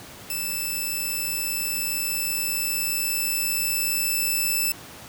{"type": "tone with level ramp", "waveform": "5% pulse", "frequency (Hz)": 2637, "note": "E7", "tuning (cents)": 0, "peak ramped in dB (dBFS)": [-17, -12], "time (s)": [0.3, 4.72], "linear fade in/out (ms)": 2, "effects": ["pink hiss -42 dBFS RMS until 5.08 s", "high-pass 80 Hz 12 dB/octave"]}